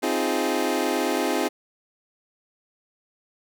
25% pulse chord, F minor seventh, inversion second, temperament equal, 261.6 / 311.1 / 349.2 / 415.3 Hz, C4 / Eb4 / F4 / Ab4, 0 / 0 / 0 / 0 cents, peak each -24 dBFS, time 0.02-1.49 s, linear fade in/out 20 ms, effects none

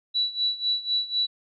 sine tone with tremolo, 3938 Hz, B7, 6 cents flat, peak -20 dBFS, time 0.14-1.27 s, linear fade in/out 20 ms, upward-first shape sine, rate 4 Hz, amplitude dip 85%, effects none

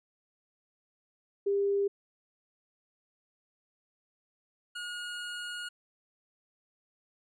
sine / 25% pulse tone pair in turn, 400 / 1438.7 Hz, G4 / F#6, +35 / -49 cents, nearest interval octave + minor seventh, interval 2216 cents, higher second, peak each -25 / -33 dBFS, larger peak first, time 1.46-1.88 / 4.75-5.69 s, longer second, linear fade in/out 10 ms, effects low-pass 9000 Hz 12 dB/octave

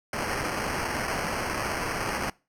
blue noise with sample-and-hold, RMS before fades -30 dBFS, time 0.13-2.3 s, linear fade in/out 2 ms, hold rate 3675 Hz, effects noise-tail reverb RT60 0.3 s tail -23 dB re dry + low-pass 12000 Hz 12 dB/octave

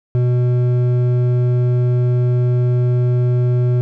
sine tone with hard clipping, 123.47 Hz, B2, in tune, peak -14 dBFS, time 0.15-3.81 s, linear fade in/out 0 ms, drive 8 dB, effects none

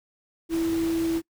sine tone in noise, 329.6 Hz, E4, in tune, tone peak -22 dBFS, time 0.49-1.22 s, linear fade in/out 50 ms, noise pink, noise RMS -38 dBFS, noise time 0.49-1.22 s, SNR +13 dB, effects noise-tail reverb RT60 0.1 s tail -23 dB re dry

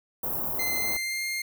white band-stop noise, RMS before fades -30 dBFS, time 0.23-0.97 s, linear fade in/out 5 ms, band 1000 to 14000 Hz, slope 24 dB/octave
sawtooth tone with pitch glide, 2072 to 2117 Hz, C7 to C7, -17 to +20 cents, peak -25 dBFS, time 0.59-1.42 s, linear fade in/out 5 ms, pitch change +37 cents, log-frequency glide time 0.77-1.25 s
effects none

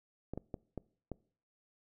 clicks, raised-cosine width 2 ms, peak -26 dBFS, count 5, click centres 0.336 / 0.376 / 0.542 / 0.777 / 1.117 s, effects noise-tail reverb RT60 0.5 s tail -23 dB re dry

